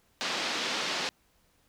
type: band-pass noise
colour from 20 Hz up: white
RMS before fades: -32 dBFS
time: 0.21-1.09 s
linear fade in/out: 0 ms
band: 180 to 5000 Hz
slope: 24 dB/octave
effects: pink hiss -68 dBFS RMS until 1.68 s